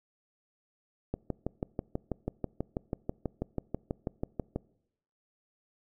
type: click train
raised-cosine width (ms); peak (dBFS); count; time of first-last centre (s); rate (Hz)
2; -18; 22; 1.14-4.56; 6.14
effects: noise-tail reverb RT60 0.8 s tail -24 dB re dry